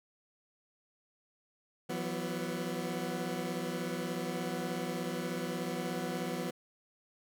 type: chord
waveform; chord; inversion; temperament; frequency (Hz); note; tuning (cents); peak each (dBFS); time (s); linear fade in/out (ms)
20% pulse; E suspended second; none; equal with one note detuned; 168.37 / 185 / 246.9; E3 / F#3 / B3; +37 / 0 / 0; -34; 1.89-6.51; 10
effects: none